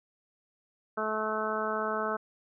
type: harmonic tone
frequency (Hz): 216.5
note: A3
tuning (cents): -28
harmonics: 1 / 2 / 3 / 4 / 5 / 6 / 7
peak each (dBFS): -39 / -35 / -35 / -39 / -37 / -34 / -38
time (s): 0.97-2.17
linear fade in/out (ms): 10
effects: none